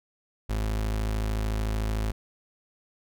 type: tone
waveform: 35% pulse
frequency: 53.5 Hz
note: A1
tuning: 48 cents flat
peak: -24 dBFS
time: 0.49-2.12 s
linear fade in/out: 10 ms
effects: none